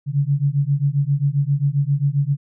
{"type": "beating tone pair", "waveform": "sine", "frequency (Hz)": [138, 145.5], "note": ["C#3", "D3"], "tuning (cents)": [-7, -16], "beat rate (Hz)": 7.5, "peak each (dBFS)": -19, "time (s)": [0.06, 2.37], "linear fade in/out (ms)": 50, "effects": []}